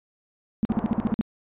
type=tone bursts; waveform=sine; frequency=220 Hz; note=A3; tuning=in tune; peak=-18 dBFS; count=9; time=0.63-1.211 s; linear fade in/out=0 ms; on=21 ms; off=49 ms
type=low-pass noise; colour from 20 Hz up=white; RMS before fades=-36 dBFS; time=0.69-1.14 s; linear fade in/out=5 ms; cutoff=1000 Hz; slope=24 dB/octave
effects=resampled to 8000 Hz